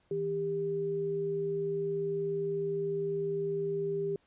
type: tone pair together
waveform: sine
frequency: 160.7 / 398.4 Hz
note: E3 / G4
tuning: -44 / +28 cents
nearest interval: octave + major third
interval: 1572 cents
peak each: -39 / -30 dBFS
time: 0.11-4.16 s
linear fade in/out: 2 ms
effects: pink hiss -70 dBFS RMS until 4.26 s + resampled to 8000 Hz